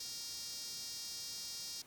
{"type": "tone with high-pass filter", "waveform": "sawtooth", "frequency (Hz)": 466.2, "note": "A#4", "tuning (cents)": 0, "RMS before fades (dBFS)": -45, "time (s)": [0, 1.82], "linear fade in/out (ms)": 5, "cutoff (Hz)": 5000, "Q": 3.6, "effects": ["pink hiss -61 dBFS RMS until 1.86 s", "high-pass 80 Hz 12 dB/octave"]}